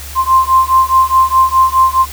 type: beating tone pair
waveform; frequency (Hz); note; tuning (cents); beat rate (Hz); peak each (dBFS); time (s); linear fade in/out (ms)
sine; 1046.5 / 1051.3; C6 / C6; 0 / +8; 4.8; -10; 0.15-2.06; 50
effects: added 71 Hz sine -28 dBFS peak until 2.12 s + white hiss -30 dBFS RMS until 2.12 s